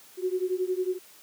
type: beating tone pair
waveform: sine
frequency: 363.8 / 374.8 Hz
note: F#4 / F#4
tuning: -29 / +22 cents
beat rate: 11 Hz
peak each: -28 / -29 dBFS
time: 0.17-0.99 s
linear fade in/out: 50 ms
effects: white hiss -53 dBFS RMS until 1.22 s + high-pass 150 Hz 12 dB/octave